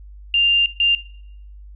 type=tone bursts at uneven times; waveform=sine; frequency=2794 Hz; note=F7; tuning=in tune; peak=-13 dBFS; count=2; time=0.34-0.66 / 0.8-0.95 s; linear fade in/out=2 ms; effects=noise-tail reverb RT60 0.7 s tail -19 dB re dry + added 50 Hz sine -37 dBFS peak until 1.75 s